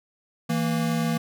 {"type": "tone pair together", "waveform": "square", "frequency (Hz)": [163.62, 231.4], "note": ["E3", "A#3"], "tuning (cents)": [-13, -13], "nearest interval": "tritone", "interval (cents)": 600, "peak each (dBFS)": -26, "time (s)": [0.49, 1.18], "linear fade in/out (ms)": 10, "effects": []}